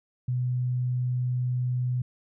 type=tone; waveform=sine; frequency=125 Hz; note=B2; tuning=21 cents sharp; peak=-24 dBFS; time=0.28-2.02 s; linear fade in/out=5 ms; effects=none